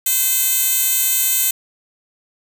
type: tone with high-pass filter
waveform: 10% pulse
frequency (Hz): 515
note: C5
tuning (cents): -28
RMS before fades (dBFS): -17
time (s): 0.06-1.51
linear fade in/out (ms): 5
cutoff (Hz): 8400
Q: 0.64
effects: none